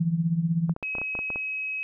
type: tone with tremolo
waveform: sine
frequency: 166.4 Hz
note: E3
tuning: 17 cents sharp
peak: -18 dBFS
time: 0-0.74 s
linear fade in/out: 10 ms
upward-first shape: triangle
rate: 16 Hz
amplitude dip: 80%
type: clicks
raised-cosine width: 1 ms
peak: -22 dBFS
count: 10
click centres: 0.695 / 0.764 / 0.827 / 0.952 / 0.984 / 1.016 / 1.152 / 1.19 / 1.303 / 1.359 s
type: tone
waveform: sine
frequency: 2550 Hz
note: D#7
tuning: 42 cents sharp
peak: -28 dBFS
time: 0.83-1.83 s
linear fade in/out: 0 ms
effects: none